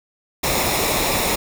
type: noise with comb filter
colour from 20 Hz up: pink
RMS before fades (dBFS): -20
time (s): 0.43-1.36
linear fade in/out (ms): 10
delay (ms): 0.65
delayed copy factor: -0.55
effects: none